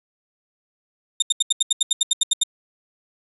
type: tone bursts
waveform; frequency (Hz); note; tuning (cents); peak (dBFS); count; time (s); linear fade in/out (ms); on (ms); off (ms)
25% pulse; 3651; A#7; -37; -11; 13; 1.2-2.435; 5; 23; 78
effects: resampled to 32000 Hz